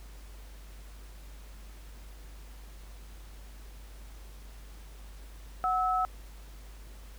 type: tone pair together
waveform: sine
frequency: 740 / 1300 Hz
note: F#5 / E6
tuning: 0 / -24 cents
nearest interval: minor seventh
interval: 976 cents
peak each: -28 dBFS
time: 5.64-6.05 s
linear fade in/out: 0 ms
effects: added 50 Hz sine -45 dBFS peak until 7.18 s + pink hiss -56 dBFS RMS until 7.18 s